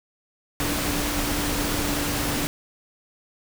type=tone in noise; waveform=sine; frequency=291.4 Hz; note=D4; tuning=13 cents flat; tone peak=-30 dBFS; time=0.6-2.47 s; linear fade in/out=0 ms; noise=pink; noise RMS=-26 dBFS; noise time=0.6-2.47 s; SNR=-7 dB; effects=none